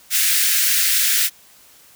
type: high-pass noise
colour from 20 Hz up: white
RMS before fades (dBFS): -17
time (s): 0.1-1.3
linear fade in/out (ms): 50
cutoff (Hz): 1500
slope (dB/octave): 48
effects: white hiss -49 dBFS RMS until 1.95 s